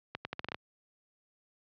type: accelerating click train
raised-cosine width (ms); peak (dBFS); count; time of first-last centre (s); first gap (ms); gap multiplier
0.3; -19; 8; 0.15-0.545; 100; 0.8
effects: high-pass 80 Hz 12 dB/octave + low-pass 4000 Hz 12 dB/octave